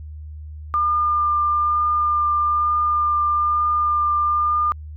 sine tone with vibrato, 1201 Hz, D6, 38 cents sharp, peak -16 dBFS, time 0.74-4.72 s, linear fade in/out 0 ms, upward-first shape triangle, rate 1.1 Hz, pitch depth 11 cents each way, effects added 76 Hz sine -32 dBFS peak until 4.96 s

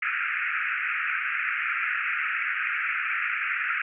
pink band-pass noise, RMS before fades -28 dBFS, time 0.02-3.82 s, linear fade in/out 5 ms, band 1300 to 2600 Hz, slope 96 dB/octave, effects none

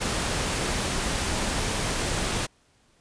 pink noise, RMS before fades -27 dBFS, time 0-2.47 s, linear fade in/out 20 ms, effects pink hiss -63 dBFS RMS until 3 s + resampled to 22050 Hz

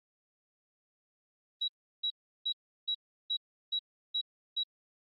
sine tone bursts, 3880 Hz, B7, 31 cents flat, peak -29 dBFS, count 8, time 1.61-4.636 s, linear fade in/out 10 ms, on 72 ms, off 350 ms, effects Opus 32 kbps

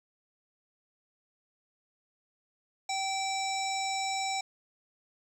harmonic tone with a mistuned harmonic, 773 Hz, G5, 24 cents flat, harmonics 1 / 3 / 5 / 7 / 9 / 10, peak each -32 / -37 / -39 / -40 / -42 / -42 dBFS, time 2.89-4.41 s, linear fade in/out 5 ms, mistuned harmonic 5, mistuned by +26 cents, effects 10-bit

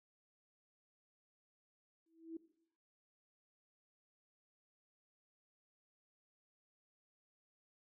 sine tone with exponential growth, 327 Hz, E4, 14 cents flat, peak -40 dBFS, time 2.06-2.37 s, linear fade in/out 5 ms, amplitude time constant 67 ms, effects noise-tail reverb RT60 0.7 s tail -17 dB re dry

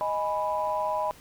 sine chord, G# minor, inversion second, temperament equal, 622.3 / 830.6 / 987.8 Hz, D#5 / G#5 / B5, 0 / 0 / 0 cents, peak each -29 / -31 / -28 dBFS, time 0.01-1.11 s, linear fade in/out 0 ms, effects tanh soft clip ceiling -16 dBFS + pink hiss -52 dBFS RMS until 1.2 s

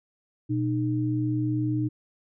sine tone pair together, 121.59 / 306.4 Hz, B2 / D#4, -27 / -27 cents, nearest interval octave + major third, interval 1600 cents, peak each -26 dBFS, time 0.49-1.89 s, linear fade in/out 20 ms, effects none

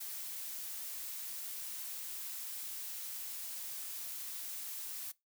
blue noise, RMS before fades -43 dBFS, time 0-5.12 s, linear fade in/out 10 ms, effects noise-tail reverb RT60 0.2 s tail -21 dB re dry

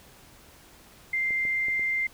sine tone, 2093 Hz, C7, in tune, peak -24 dBFS, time 1.13-2.07 s, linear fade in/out 5 ms
clicks, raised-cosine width 2 ms, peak -30 dBFS, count 4, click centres 1.307 / 1.452 / 1.684 / 1.795 s
effects pink hiss -53 dBFS RMS until 2.13 s

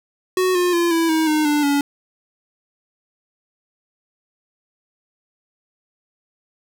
square tone with pitch steps, 370 / 356.4 / 343.2 / 330.6 / 318.4 / 306.7 / 295.4 / 284.5 Hz, F#4 / F4 / F4 / E4 / D#4 / D#4 / D4 / C#4, 0 / +35 / -30 / +5 / +40 / -25 / +10 / +45 cents, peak -16 dBFS, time 0.37-1.81 s, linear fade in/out 2 ms, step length 180 ms, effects none

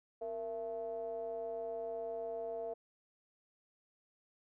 triangle ring-modulated tone, 103.83 Hz, G#2, in tune, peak -33 dBFS, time 0.21-2.74 s, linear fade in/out 10 ms, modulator 567 Hz, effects none

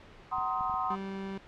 sine chord, C half-diminished seventh, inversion second, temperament just, 753.5 / 941.9 / 1046.5 / 1255.8 Hz, Gb5 / Bb5 / C6 / Eb6, +31 / +18 / 0 / +16 cents, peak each -34 / -38 / -33 / -34 dBFS, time 0.31-0.96 s, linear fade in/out 20 ms
clicks, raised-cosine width 5 ms, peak -35 dBFS, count 4, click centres 0.384 / 0.609 / 0.697 / 0.741 s
30% pulse tone, 194.3 Hz, G3, 15 cents flat, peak -33 dBFS, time 0.9-1.38 s, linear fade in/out 5 ms
effects pink hiss -53 dBFS RMS until 1.47 s + low-pass 3000 Hz 12 dB/octave

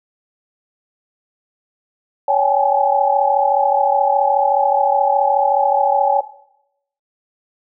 sine tone cluster, 562 / 778 / 823 / 857 Hz, C#5 / G5 / G#5 / A5, +24 / -13 / -16 / -46 cents, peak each -18 dBFS, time 2.28-6.21 s, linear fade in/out 5 ms, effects noise-tail reverb RT60 0.8 s tail -17 dB re dry

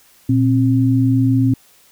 sine tone pair together, 117.9 / 265.6 Hz, A#2 / C4, +20 / +26 cents, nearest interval octave + major second, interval 1406 cents, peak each -14 / -14 dBFS, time 0.29-1.54 s, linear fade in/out 5 ms, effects white hiss -51 dBFS RMS until 1.91 s

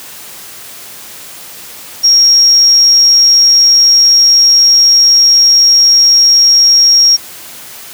sine tone, 5588 Hz, F8, in tune, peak -3 dBFS, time 2.03-7.17 s, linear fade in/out 20 ms, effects white hiss -30 dBFS RMS until 7.93 s + high-pass 80 Hz 12 dB/octave

